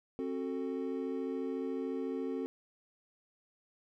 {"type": "chord", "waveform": "triangle", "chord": "F# diminished", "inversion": "second", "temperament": "just", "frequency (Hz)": [266.4, 370, 444], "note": ["C4", "F#4", "A4"], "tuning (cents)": [31, 0, 16], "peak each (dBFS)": [-35, -38, -37], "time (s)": [0.19, 2.46], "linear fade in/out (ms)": 0, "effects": []}